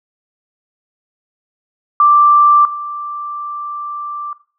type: tone with level steps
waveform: sine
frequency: 1176 Hz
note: D6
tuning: 2 cents sharp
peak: -6 / -22 dBFS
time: 2-4.33 s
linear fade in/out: 2 ms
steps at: 2.65 s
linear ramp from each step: 2 ms
effects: noise-tail reverb RT60 0.4 s tail -17 dB re dry